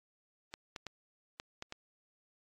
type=clicks; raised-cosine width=0.2 ms; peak=-24 dBFS; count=6; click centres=0.539 / 0.762 / 0.867 / 1.399 / 1.624 / 1.724 s; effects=AAC 32 kbps